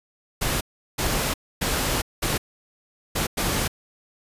pink noise bursts at uneven times, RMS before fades -24 dBFS, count 6, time 0.41-0.61 / 0.98-1.34 / 1.61-2.02 / 2.22-2.38 / 3.15-3.27 / 3.37-3.68 s, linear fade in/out 10 ms, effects resampled to 32000 Hz

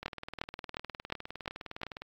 two click trains, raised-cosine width 0.3 ms, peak -17 / -24 dBFS, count 6 / 40, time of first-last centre 0.06-1.833 / 0.03-2.02 s, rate 2.82 / 19.6 Hz, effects AAC 64 kbps

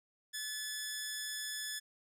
10% pulse tone with amplitude modulation, 1726 Hz, A6, 34 cents flat, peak -28 dBFS, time 0.33-1.8 s, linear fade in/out 20 ms, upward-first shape sine, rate 249 Hz, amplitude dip 30%, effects none

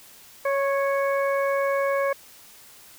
harmonic tone with a mistuned harmonic, 554.4 Hz, C#5, in tune, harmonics 1 / 2 / 3 / 4, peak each -22 / -28 / -32 / -34 dBFS, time 0.45-2.13 s, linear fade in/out 5 ms, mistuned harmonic 2, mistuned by -15 cents, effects white hiss -49 dBFS RMS until 2.98 s

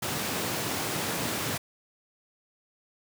pink high-pass noise, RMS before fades -31 dBFS, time 0.02-1.58 s, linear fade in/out 10 ms, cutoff 110 Hz, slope 24 dB/octave, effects none

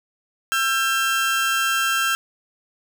30% pulse tone pair together, 1350 / 1591.9 Hz, E6 / G6, +41 / +26 cents, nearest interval minor third, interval 285 cents, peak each -19 dBFS, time 0.52-2.15 s, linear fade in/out 0 ms, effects none

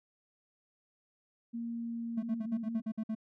sine tone with pitch glide, 233.1 to 231.1 Hz, A#3 to A#3, 0 to -15 cents, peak -35 dBFS, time 1.53-2.82 s, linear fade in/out 20 ms, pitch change -15 cents, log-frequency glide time 1.73-2.39 s
triangle tone bursts, 220 Hz, A3, in tune, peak -30 dBFS, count 9, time 2.17-3.151 s, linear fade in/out 10 ms, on 61 ms, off 54 ms
effects none

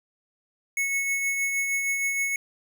square tone with tremolo, 2200 Hz, C#7, 14 cents flat, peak -23 dBFS, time 0.77-2.36 s, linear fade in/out 2 ms, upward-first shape triangle, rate 6.4 Hz, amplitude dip 40%, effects none

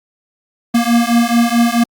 square beating tone pair, 233.1 / 237.7 Hz, A#3 / A#3, 0 / +34 cents, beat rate 4.6 Hz, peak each -14 dBFS, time 0.74-1.84 s, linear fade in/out 10 ms, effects Opus 48 kbps

